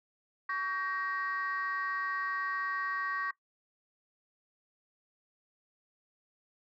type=chord; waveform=sine; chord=G diminished; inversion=second; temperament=just; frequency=1128.9 / 1568 / 1881.6 Hz; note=Db6 / G6 / Bb6; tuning=+31 / 0 / +16 cents; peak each=-33 / -38 / -36 dBFS; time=0.49-3.31 s; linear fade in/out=5 ms; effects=noise-tail reverb RT60 0.1 s tail -18 dB re dry + tanh soft clip ceiling -25 dBFS